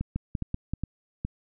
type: two click trains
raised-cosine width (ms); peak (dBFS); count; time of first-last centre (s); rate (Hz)
5; -17 / -16; 4 / 4; 0.01-1.25 / 0.16-0.736; 2.42 / 5.21
effects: none